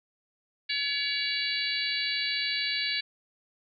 harmonic tone, 567 Hz, C#5, 39 cents sharp, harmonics 3 / 4 / 5 / 6 / 7 / 8, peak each -36 / -33 / -36 / -38 / -32 / -34 dBFS, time 0.69-3.01 s, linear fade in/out 10 ms, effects none

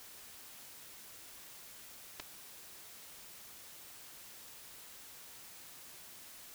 clicks, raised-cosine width 0.2 ms, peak -25 dBFS, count 2, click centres 2.198 / 2.201 s, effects white hiss -53 dBFS RMS until 6.54 s

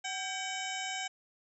harmonic tone with a mistuned harmonic, 757 Hz, F#5, 39 cents sharp, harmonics 1 / 2 / 3 / 4 / 5 / 7 / 8 / 9 / 10, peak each -40 / -42 / -41 / -42 / -47 / -48 / -51 / -48 / -45 dBFS, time 0.04-1.08 s, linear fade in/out 10 ms, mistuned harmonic 2, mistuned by +87 cents, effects none

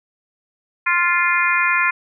harmonic tone, 349.2 Hz, F4, in tune, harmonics 3 / 4 / 5 / 6 / 7, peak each -21 / -21 / -21 / -21 / -21 dBFS, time 0.86-1.91 s, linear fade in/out 10 ms, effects none

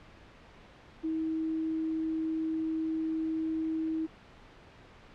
sine tone, 319.6 Hz, D#4, 47 cents sharp, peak -29 dBFS, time 1.03-4.07 s, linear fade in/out 20 ms, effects pink hiss -54 dBFS RMS until 5.14 s + low-pass 3000 Hz 12 dB/octave

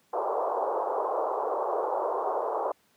pink band-pass noise, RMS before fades -29 dBFS, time 0.13-2.72 s, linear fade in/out 5 ms, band 410 to 1100 Hz, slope 48 dB/octave, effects pink hiss -66 dBFS RMS until 2.96 s + high-pass 150 Hz 12 dB/octave

